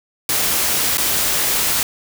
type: noise with dropouts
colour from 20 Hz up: white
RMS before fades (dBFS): -18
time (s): 0.29-1.83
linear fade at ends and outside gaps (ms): 1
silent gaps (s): 0.972-0.981
effects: none